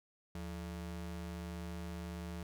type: ring-modulated tone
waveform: square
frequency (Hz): 127.5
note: C3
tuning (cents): -44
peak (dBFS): -39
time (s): 0.35-2.43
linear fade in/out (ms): 2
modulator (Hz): 50.7
effects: none